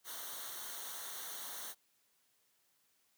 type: noise with comb filter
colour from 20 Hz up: white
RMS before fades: -45 dBFS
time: 0.04-1.75 s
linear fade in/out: 50 ms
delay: 0.4 ms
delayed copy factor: -0.75
effects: white hiss -75 dBFS RMS until 3.17 s + high-pass 100 Hz 12 dB/octave